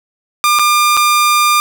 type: tone with dropouts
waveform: sawtooth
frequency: 1200 Hz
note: D6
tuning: 37 cents sharp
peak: -5 dBFS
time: 0.44-1.6 s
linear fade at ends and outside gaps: 0 ms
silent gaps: 0.588-0.594 / 0.968-0.973 s
effects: none

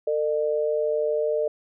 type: tone pair together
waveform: sine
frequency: 450.9 / 603.4 Hz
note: A4 / D5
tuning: +42 / +47 cents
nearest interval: perfect fourth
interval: 505 cents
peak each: -24 dBFS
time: 0.07-1.48 s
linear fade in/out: 5 ms
effects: none

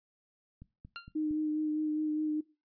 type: click train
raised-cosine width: 5 ms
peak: -36 dBFS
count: 4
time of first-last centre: 0.62-1.31 s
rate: 4.35 Hz
type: tone with exponential decay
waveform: 20% pulse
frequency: 1388 Hz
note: F6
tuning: 11 cents flat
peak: -31 dBFS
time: 0.96-1.12 s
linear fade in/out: 0 ms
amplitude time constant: 33 ms
type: tone with vibrato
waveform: sine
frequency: 306.5 Hz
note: D#4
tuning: 26 cents flat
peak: -29 dBFS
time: 1.15-2.41 s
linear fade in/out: 10 ms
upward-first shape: sine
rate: 4.9 Hz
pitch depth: 17 cents each way
effects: noise-tail reverb RT60 0.3 s tail -20 dB re dry + resampled to 11025 Hz

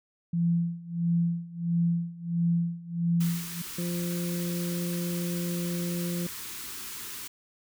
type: tone with tremolo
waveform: sine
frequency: 170 Hz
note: F3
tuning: 46 cents flat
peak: -21 dBFS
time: 0.33-3.62 s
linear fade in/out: 5 ms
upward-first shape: sine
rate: 1.5 Hz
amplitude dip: 90%
type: band-stop noise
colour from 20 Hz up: white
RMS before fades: -39 dBFS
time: 3.2-7.28 s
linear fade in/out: 10 ms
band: 440 to 940 Hz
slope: 48 dB/octave
type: harmonic tone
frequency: 173.9 Hz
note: F3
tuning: 7 cents flat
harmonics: 1 / 2 / 3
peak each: -29 / -37 / -42 dBFS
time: 3.78-6.27 s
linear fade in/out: 5 ms
effects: none

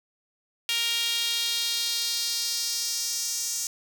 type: tone with high-pass filter sweep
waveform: sawtooth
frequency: 466.2 Hz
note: A#4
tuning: in tune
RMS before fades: -28 dBFS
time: 0.69-3.67 s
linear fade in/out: 0 ms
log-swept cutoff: 3000 to 6400 Hz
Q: 2.7
effects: 8-bit

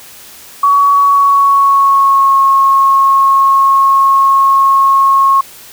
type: tone with pitch glide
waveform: sine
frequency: 1127 to 1089.2 Hz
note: C#6 to C#6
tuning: +28 to -31 cents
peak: -5 dBFS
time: 0.63-5.41 s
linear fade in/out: 5 ms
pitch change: -59 cents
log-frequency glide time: 0.95-2.39 s
effects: white hiss -35 dBFS RMS until 5.72 s

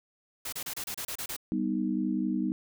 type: noise bursts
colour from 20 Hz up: white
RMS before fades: -36 dBFS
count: 9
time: 0.45-1.365 s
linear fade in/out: 5 ms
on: 75 ms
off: 30 ms
type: chord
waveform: sine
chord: G augmented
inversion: none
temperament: equal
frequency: 196 / 246.9 / 311.1 Hz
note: G3 / B3 / D#4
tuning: 0 / 0 / 0 cents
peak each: -31 dBFS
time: 1.52-2.52 s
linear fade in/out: 0 ms
effects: none

